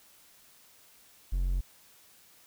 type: tone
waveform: triangle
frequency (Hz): 45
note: F#1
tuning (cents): -47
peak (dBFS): -24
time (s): 1.32-1.61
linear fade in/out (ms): 10
effects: white hiss -59 dBFS RMS until 2.46 s